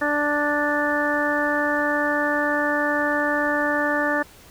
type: harmonic tone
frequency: 293.7 Hz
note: D4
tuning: in tune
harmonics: 1 / 2 / 3 / 4 / 5 / 6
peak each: -26 / -25 / -29 / -29 / -29 / -24 dBFS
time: 0.01-4.23 s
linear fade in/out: 10 ms
effects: pink hiss -48 dBFS RMS until 4.5 s